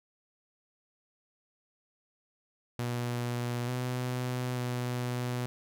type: tone with pitch steps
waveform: sawtooth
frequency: 121.1 / 125.3 / 123.4 Hz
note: B2 / B2 / B2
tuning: -34 / +25 / -1 cents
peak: -27 dBFS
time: 2.79-5.46 s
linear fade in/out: 0 ms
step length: 890 ms
effects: none